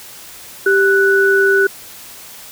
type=tone pair together; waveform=sine; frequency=392 / 1481.9 Hz; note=G4 / F#6; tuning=0 / +2 cents; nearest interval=octave + major seventh; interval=2302 cents; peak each=-12 dBFS; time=0.66-1.67 s; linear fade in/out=5 ms; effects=white hiss -36 dBFS RMS until 2.51 s